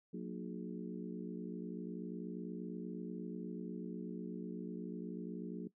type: harmonic tone with a mistuned harmonic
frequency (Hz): 60.3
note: B1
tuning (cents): -41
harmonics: 3 / 4 / 5 / 6 / 7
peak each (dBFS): -44 / -46 / -48 / -50 / -51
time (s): 0.13-5.68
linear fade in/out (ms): 10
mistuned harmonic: 4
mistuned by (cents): -89
effects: noise-tail reverb RT60 0.1 s tail -18 dB re dry